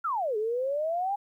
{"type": "exponential two-way sweep", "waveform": "sine", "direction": "down then up", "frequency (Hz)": [1417, 415.3, 824], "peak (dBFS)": -26, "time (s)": [0.04, 1.16], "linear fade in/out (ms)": 10, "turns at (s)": 0.37, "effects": ["11-bit"]}